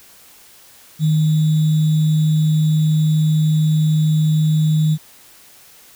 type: tone with sample-and-hold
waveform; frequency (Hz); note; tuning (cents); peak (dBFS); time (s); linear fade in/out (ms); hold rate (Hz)
sine; 155.56; D#3; 0; -12; 0.99-4.98; 50; 3675
effects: white hiss -46 dBFS RMS until 5.95 s